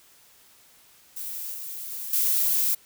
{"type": "noise with level steps", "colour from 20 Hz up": "violet", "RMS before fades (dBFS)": [-34, -36, -34, -23], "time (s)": [1.16, 2.75], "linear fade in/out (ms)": 10, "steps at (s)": [1.54, 1.91, 2.13], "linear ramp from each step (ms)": 2, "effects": ["white hiss -56 dBFS RMS until 2.85 s"]}